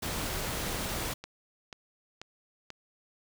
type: noise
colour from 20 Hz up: pink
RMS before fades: -34 dBFS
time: 0.02-1.14 s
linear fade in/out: 10 ms
type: click train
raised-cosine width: 0.2 ms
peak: -24 dBFS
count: 4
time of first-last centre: 1.24-2.703 s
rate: 2.05 Hz
effects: none